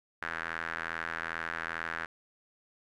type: tone with band-pass filter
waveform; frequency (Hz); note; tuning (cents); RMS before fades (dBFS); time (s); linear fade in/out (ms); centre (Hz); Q
sawtooth; 82.41; E2; 0; -37; 0.22-2.06; 5; 1600; 3.9
effects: none